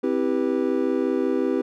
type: chord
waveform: triangle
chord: C major seventh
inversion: none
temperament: just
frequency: 261.6 / 327 / 392.4 / 490.5 Hz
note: C4 / E4 / G4 / B4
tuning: 0 / -14 / +2 / -12 cents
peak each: -23 / -24 / -23 / -26 dBFS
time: 0.03-1.62 s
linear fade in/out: 10 ms
effects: none